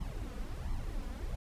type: noise with flanger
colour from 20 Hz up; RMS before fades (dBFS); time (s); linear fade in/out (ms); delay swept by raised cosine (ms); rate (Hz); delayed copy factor
brown; -38; 0-1.36; 10; 0.93 to 4.13; 1.4; +0.75
effects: resampled to 32000 Hz